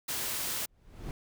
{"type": "noise", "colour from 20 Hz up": "white", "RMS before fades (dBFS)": -34, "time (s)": [0.08, 0.66], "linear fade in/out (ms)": 10}
{"type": "noise with exponential growth", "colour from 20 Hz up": "brown", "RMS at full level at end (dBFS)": -34, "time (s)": [0.65, 1.11], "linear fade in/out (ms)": 0, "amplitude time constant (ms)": 99}
{"effects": []}